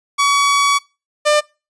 sawtooth tone pair in turn, 1132 / 598.1 Hz, C#6 / D5, +36 / +31 cents, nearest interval major seventh, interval 1105 cents, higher first, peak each -8 / -7 dBFS, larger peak second, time 0.18-0.79 / 1.25-1.41 s, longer first, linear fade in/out 20 ms, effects noise-tail reverb RT60 0.3 s tail -24 dB re dry + resampled to 22050 Hz

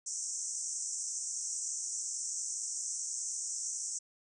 pink band-pass noise, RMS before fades -38 dBFS, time 0.06-3.99 s, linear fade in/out 10 ms, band 5700 to 8500 Hz, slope 96 dB/octave, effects none

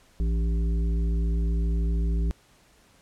harmonic tone with a mistuned harmonic, 56.6 Hz, A1, 50 cents sharp, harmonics 1 / 3 / 5 / 7, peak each -22 / -32 / -41 / -42 dBFS, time 0.2-2.31 s, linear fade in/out 0 ms, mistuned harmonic 5, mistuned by +46 cents, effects pink hiss -59 dBFS RMS until 3.01 s + low-pass 11000 Hz 12 dB/octave

